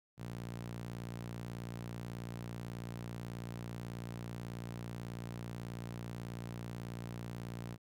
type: tone with high-pass filter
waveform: sawtooth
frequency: 58.3 Hz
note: A#1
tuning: 1 cent sharp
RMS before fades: -44 dBFS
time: 0.17-7.78 s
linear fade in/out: 50 ms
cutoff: 130 Hz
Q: 2.1
effects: none